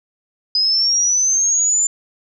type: linear sweep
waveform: sine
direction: up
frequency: 4978 to 7170 Hz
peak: -13 dBFS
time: 0.55-1.87 s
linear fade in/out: 2 ms
effects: none